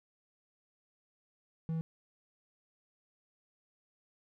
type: tone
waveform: triangle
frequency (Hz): 162.2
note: E3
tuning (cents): -28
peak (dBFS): -30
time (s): 1.69-1.81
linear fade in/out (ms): 0
effects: none